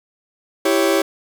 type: chord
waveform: 40% pulse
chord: C# diminished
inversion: first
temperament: equal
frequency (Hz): 329.6 / 392 / 554.4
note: E4 / G4 / C#5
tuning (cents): 0 / 0 / 0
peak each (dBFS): -18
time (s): 0.65-1.02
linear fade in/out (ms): 5
effects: 7-bit